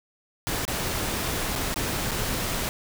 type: noise with dropouts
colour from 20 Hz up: pink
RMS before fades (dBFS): -28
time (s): 0.47-2.69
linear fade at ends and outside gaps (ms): 0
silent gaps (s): 0.652-0.679 / 1.554-1.559 / 1.742-1.76 / 2.111-2.116
effects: none